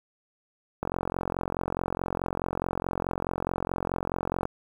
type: click train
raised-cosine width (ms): 1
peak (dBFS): -14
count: 163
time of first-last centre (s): 0.83-4.454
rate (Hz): 44.7
effects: 8-bit